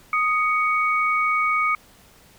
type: tone pair together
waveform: sine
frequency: 1244.8 / 2236 Hz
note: D#6 / C#7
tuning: 0 / +14 cents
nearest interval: minor seventh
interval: 1014 cents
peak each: -20 / -22 dBFS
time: 0.13-1.75 s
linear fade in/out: 2 ms
effects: pink hiss -52 dBFS RMS until 2.38 s